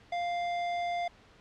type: tone with tanh clipping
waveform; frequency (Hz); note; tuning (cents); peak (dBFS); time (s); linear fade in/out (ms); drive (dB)
sine; 698; F5; -1; -32; 0.12-1.08; 5; 18
effects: pink hiss -58 dBFS RMS until 1.4 s + low-pass 4000 Hz 12 dB/octave